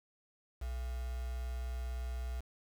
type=tone with quantisation; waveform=sine; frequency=61.74 Hz; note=B1; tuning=in tune; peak=-36 dBFS; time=0.61-2.41 s; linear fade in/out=10 ms; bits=8; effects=none